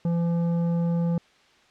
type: tone with tanh clipping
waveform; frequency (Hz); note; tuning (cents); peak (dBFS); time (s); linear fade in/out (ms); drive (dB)
sine; 169.9; F3; -47; -23; 0.05-1.18; 2; 10
effects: white hiss -58 dBFS RMS until 1.7 s + low-pass 4000 Hz 12 dB/octave